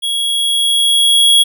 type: tone with level ramp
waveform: square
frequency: 3322 Hz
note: G#7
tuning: in tune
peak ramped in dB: -16 to -6 dBFS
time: 0.02-1.44 s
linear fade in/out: 20 ms
effects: none